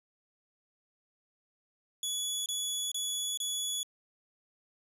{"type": "tone bursts", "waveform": "20% pulse", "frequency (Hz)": 3399, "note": "G#7", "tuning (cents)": 39, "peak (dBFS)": -26, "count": 4, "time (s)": [2.03, 3.831], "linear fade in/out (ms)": 2, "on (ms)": 430, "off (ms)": 27, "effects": []}